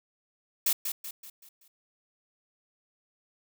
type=noise with echo; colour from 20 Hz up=blue; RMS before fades=-25 dBFS; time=0.66-0.73 s; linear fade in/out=5 ms; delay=190 ms; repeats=5; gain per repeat=-7 dB; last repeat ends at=1.68 s; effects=none